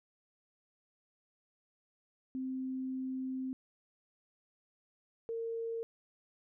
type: tone pair in turn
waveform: sine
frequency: 260.6 / 457.6 Hz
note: C4 / A#4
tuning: -7 / -32 cents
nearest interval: minor seventh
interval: 975 cents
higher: second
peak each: -35 / -35 dBFS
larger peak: neither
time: 2.35-3.53 / 5.29-5.83 s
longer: first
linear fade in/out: 0 ms
effects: none